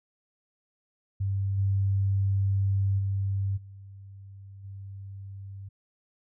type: tone with level steps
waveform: sine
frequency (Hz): 98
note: G2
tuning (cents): 0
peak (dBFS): -25 / -22 / -25 / -43 / -38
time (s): 1.2-5.69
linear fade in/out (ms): 10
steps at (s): 1.57 / 2.98 / 3.56 / 4.63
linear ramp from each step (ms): 20
effects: none